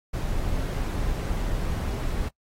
brown noise, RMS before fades -27 dBFS, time 0.13-2.29 s, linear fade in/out 10 ms, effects noise-tail reverb RT60 0.1 s tail -23 dB re dry + AAC 48 kbps

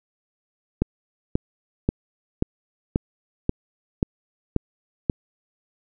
click train, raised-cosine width 3 ms, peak -6 dBFS, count 9, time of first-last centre 0.82-5.098 s, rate 1.87 Hz, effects none

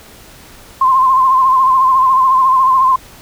sine tone with vibrato, 1046.5 Hz, C6, in tune, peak -7 dBFS, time 0.81-2.96 s, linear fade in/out 5 ms, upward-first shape sine, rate 14 Hz, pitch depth 50 cents each way, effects pink hiss -39 dBFS RMS until 3.21 s

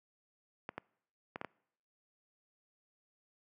clicks, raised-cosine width 0.5 ms, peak -24 dBFS, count 5, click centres 0.691 / 0.78 / 1.359 / 1.414 / 1.447 s, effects noise-tail reverb RT60 0.7 s tail -25 dB re dry + high-pass 150 Hz 12 dB/octave

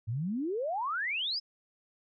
sine exponential sweep, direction up, 102.8 to 5270 Hz, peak -30 dBFS, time 0.07-1.4 s, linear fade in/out 20 ms, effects none

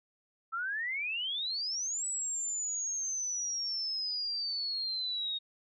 sine exponential two-way sweep, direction up then down, 1305 to 7902 to 3719 Hz, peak -32 dBFS, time 0.52-5.39 s, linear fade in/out 20 ms, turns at 2.06 s, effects none

